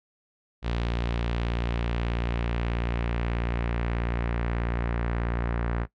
sawtooth tone with low-pass filter sweep, 58.4 Hz, A#1, 4 cents sharp, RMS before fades -28 dBFS, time 0.62-5.87 s, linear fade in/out 50 ms, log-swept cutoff 3600 to 1700 Hz, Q 1.6, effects noise-tail reverb RT60 0.1 s tail -18 dB re dry

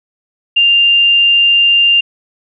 sine tone, 2794 Hz, F7, in tune, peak -6 dBFS, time 0.56-2.01 s, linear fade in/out 10 ms, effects none

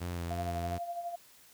sawtooth tone with vibrato, 86.6 Hz, F2, 14 cents flat, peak -31 dBFS, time 0-0.79 s, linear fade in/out 20 ms, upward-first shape sine, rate 3 Hz, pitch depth 31 cents each way
sine tone with tremolo, 692 Hz, F5, 16 cents flat, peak -33 dBFS, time 0.3-1.16 s, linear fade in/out 10 ms, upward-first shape sine, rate 12 Hz, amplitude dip 60%
effects white hiss -59 dBFS RMS until 1.53 s

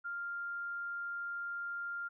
sine tone, 1396.9 Hz, F6, in tune, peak -37 dBFS, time 0.04-2.09 s, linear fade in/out 20 ms, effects none

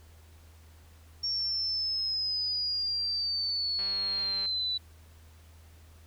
sine linear sweep, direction down, 5510 to 3951 Hz, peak -28 dBFS, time 1.23-4.78 s, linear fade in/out 10 ms
click train, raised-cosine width 0.3 ms, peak -31 dBFS, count 132, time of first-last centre 3.79-4.458 s, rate 196 Hz
effects added 80 Hz sine -52 dBFS peak until 6.06 s + pink hiss -61 dBFS RMS until 6.06 s

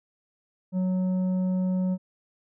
sine tone with tanh clipping, 184.7 Hz, F#3, 3 cents flat, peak -24 dBFS, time 0.72-1.98 s, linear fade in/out 50 ms, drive 7 dB, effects none

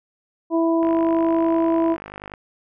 harmonic tone, 330 Hz, E4, 2 cents sharp, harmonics 1 / 2 / 3, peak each -17 / -23 / -27 dBFS, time 0.5-1.97 s, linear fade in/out 50 ms
click train, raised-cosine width 0.5 ms, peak -20 dBFS, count 77, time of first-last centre 0.83-2.338 s, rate 50.4 Hz
effects none

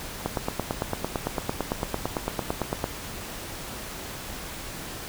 click train, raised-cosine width 1 ms, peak -11 dBFS, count 24, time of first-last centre 0.26-2.841 s, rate 8.91 Hz, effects pink hiss -37 dBFS RMS until 5.08 s

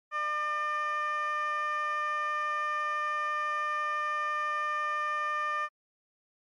15% pulse tone with band-pass filter, 601 Hz, D5, 40 cents sharp, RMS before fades -31 dBFS, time 0.11-5.69 s, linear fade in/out 50 ms, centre 1400 Hz, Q 4.3, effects MP3 48 kbps

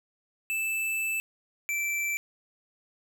square tone pair in turn, 2637 / 2335 Hz, E7 / D7, 0 / -11 cents, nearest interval major second, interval 211 cents, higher first, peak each -28 dBFS, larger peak neither, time 0.5-1.2 / 1.69-2.17 s, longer first, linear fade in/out 0 ms, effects none

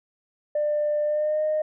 sine tone with pitch glide, 596 to 615.6 Hz, D5 to D#5, +25 to -19 cents, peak -20 dBFS, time 0.55-1.62 s, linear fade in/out 5 ms, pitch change +56 cents, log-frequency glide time 1.03-1.43 s, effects tanh soft clip ceiling -17 dBFS

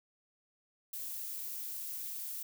violet noise, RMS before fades -41 dBFS, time 0.93-2.43 s, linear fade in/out 5 ms, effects none

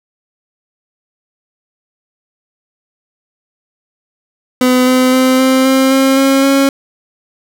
30% pulse tone with pitch steps, 252.8 / 255.7 / 258.7 / 261.7 / 264.8 / 267.8 / 270.9 / 274.1 Hz, B3 / C4 / C4 / C4 / C4 / C4 / C#4 / C#4, +41 / -40 / -19 / 0 / +21 / +40 / -40 / -19 cents, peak -5 dBFS, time 4.61-6.69 s, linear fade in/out 2 ms, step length 260 ms, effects none

